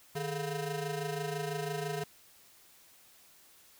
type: ring-modulated tone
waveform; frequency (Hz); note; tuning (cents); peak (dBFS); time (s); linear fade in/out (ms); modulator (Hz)
25% pulse; 284; C#4; +42; -27; 0.15-2.04; 5; 129
effects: white hiss -60 dBFS RMS until 3.79 s